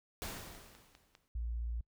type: noise with exponential decay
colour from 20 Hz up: pink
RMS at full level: -40 dBFS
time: 0.22-1.28 s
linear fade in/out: 0 ms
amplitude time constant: 230 ms
type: click train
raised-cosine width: 0.2 ms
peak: -38 dBFS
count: 4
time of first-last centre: 0.55-1.151 s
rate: 4.99 Hz
type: tone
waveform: sine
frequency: 58 Hz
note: A#1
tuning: 8 cents flat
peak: -35 dBFS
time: 1.35-1.81 s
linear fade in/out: 5 ms
effects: noise-tail reverb RT60 0.1 s tail -26 dB re dry